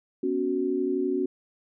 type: chord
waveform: sine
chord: B suspended second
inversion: none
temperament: equal with one note detuned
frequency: 246.9 / 279.4 / 370 Hz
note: B3 / C#4 / F#4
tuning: 0 / +14 / 0 cents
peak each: -32 / -28 / -26 dBFS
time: 0.23-1.26 s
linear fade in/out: 5 ms
effects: none